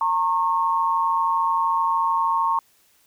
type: tone pair together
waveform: sine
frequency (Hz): 914.9 / 1088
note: A#5 / C#6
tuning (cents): -33 / -33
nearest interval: minor third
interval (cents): 300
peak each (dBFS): -21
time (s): 0.01-2.59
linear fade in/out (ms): 2
effects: white hiss -60 dBFS RMS until 3.06 s